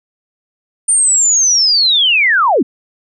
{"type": "linear sweep", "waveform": "sine", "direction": "down", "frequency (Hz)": [9070, 196], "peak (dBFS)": -8, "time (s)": [0.88, 2.63], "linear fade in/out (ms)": 10, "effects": []}